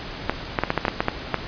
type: clicks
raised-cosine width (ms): 0.5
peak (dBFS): -4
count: 10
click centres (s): 0.296 / 0.588 / 0.636 / 0.704 / 0.777 / 0.852 / 0.882 / 1.005 / 1.084 / 1.343
effects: pink hiss -34 dBFS RMS until 1.47 s + resampled to 11025 Hz